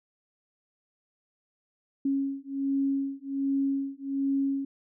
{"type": "beating tone pair", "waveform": "sine", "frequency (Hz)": [273.9, 275.2], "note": ["C#4", "C#4"], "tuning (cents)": [-21, -12], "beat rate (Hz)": 1.3, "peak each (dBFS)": -29, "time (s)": [2.05, 4.65], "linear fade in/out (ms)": 5, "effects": []}